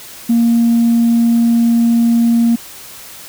sine tone, 233.1 Hz, A#3, in tune, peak -7 dBFS, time 0.29-2.56 s, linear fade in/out 10 ms, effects tanh soft clip ceiling -5 dBFS + white hiss -34 dBFS RMS until 3.28 s

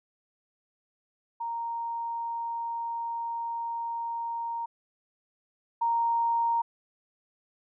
sine tone pair in turn, 930 / 930 Hz, A#5 / A#5, -4 / -4 cents, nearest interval unison, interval 0 cents, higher neither, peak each -30 / -23 dBFS, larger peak second, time 1.4-4.66 / 5.81-6.62 s, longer first, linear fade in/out 10 ms, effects none

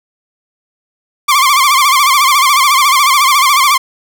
sawtooth tone with vibrato, 1108.7 Hz, C#6, in tune, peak -3 dBFS, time 1.28-3.78 s, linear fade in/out 10 ms, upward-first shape sine, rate 14 Hz, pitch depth 120 cents each way, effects none

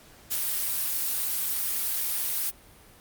blue noise, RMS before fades -28 dBFS, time 0.3-2.51 s, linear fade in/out 20 ms, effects pink hiss -53 dBFS RMS until 3 s + Opus 48 kbps

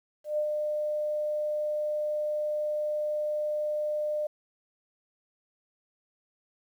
sine tone with ADSR envelope, 602 Hz, D5, 43 cents sharp, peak -24 dBFS, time 0.24-4.27 s, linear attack 140 ms, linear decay 76 ms, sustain -3 dB, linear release 6 ms, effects 10-bit

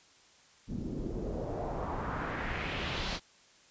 pink noise with low-pass filter sweep, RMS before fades -36 dBFS, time 0.67-3.2 s, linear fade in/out 50 ms, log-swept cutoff 220 to 4700 Hz, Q 2, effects white hiss -61 dBFS RMS until 3.7 s + resampled to 16000 Hz

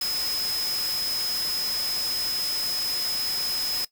sine tone in noise, 5100 Hz, D#8, 42 cents sharp, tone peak -25 dBFS, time 0.01-3.85 s, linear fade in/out 5 ms, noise white, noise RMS -33 dBFS, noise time 0.01-3.85 s, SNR +5 dB, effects noise-tail reverb RT60 0.1 s tail -18 dB re dry

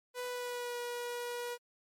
sawtooth tone with pitch glide, 495.2 to 482.8 Hz, B4 to B4, +5 to -39 cents, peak -33 dBFS, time 0.14-1.58 s, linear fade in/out 50 ms, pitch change -44 cents, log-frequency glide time 0.26-0.77 s, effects MP3 64 kbps

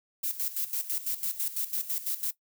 violet noise with tremolo, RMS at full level -30 dBFS, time 0.23-2.31 s, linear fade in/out 10 ms, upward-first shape square, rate 6 Hz, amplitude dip 75%, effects noise-tail reverb RT60 0.1 s tail -17 dB re dry

